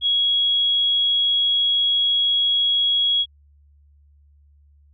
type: tone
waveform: sine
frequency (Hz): 3322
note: G#7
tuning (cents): 0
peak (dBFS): -16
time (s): 0.01-3.26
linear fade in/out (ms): 50
effects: added 72 Hz sine -51 dBFS peak until 4.93 s